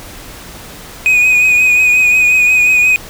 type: tone with vibrato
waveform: triangle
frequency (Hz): 2489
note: D#7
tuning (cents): 0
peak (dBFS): -5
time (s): 1.06-2.96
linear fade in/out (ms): 0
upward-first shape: triangle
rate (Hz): 5.6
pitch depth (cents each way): 35
effects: pink hiss -32 dBFS RMS until 3.09 s